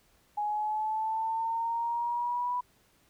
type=linear sweep; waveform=sine; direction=up; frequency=830.6 to 987.8 Hz; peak=-28 dBFS; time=0.37-2.61 s; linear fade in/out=10 ms; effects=pink hiss -66 dBFS RMS until 3.09 s